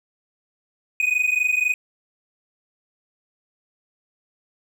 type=tone pair together; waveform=triangle; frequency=2476 / 2500 Hz; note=D#7 / D#7; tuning=-9 / +8 cents; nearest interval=unison; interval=17 cents; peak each=-20 / -19 dBFS; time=1-1.74 s; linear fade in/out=2 ms; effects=none

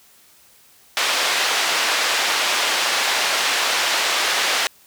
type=band-pass noise; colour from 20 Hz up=white; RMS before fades=-20 dBFS; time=0.97-4.67 s; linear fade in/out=0 ms; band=550 to 4100 Hz; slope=12 dB/octave; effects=white hiss -52 dBFS RMS until 4.86 s

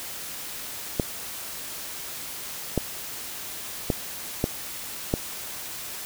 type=clicks; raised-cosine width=2 ms; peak=-8 dBFS; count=5; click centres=0.998 / 2.777 / 3.902 / 4.441 / 5.139 s; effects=white hiss -36 dBFS RMS until 6.05 s

